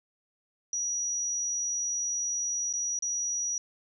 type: tone with dropouts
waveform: sine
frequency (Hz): 5810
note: F#8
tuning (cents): -32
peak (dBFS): -28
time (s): 0.73-3.58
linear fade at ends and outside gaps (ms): 2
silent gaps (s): 2.728-2.736 / 2.99-3.023
effects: none